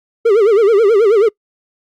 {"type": "tone with vibrato", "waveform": "triangle", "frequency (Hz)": 427, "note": "G#4", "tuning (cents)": 48, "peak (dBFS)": -5, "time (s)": [0.25, 1.29], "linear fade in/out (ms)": 10, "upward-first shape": "sine", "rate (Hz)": 9.3, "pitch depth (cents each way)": 170, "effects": ["noise-tail reverb RT60 0.1 s tail -25 dB re dry", "Opus 48 kbps"]}